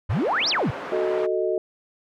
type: exponential two-way sweep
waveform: sine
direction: up then down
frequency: 77.9 to 5790 to 95.2 Hz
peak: -20 dBFS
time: 0.09-0.71 s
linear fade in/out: 10 ms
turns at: 0.49 s
type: band-pass noise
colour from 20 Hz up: pink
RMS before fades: -34 dBFS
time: 0.09-1.27 s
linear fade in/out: 20 ms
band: 400 to 1600 Hz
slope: 12 dB/octave
type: chord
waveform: sine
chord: D# diminished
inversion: first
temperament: equal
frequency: 370 / 440 / 622.3 Hz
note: F#4 / A4 / D#5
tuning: 0 / 0 / 0 cents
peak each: -24 / -26 / -26 dBFS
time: 0.92-1.58 s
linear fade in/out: 2 ms
effects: none